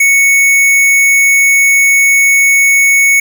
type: tone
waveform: square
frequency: 2217 Hz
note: C#7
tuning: in tune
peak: -6 dBFS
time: 0-3.2 s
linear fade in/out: 5 ms
effects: none